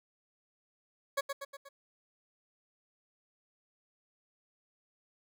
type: tone with echo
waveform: 20% pulse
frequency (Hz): 556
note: C#5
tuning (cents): +5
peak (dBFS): -24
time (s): 1.17-1.21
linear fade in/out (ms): 10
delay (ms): 120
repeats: 4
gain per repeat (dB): -5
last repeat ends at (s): 1.69
effects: none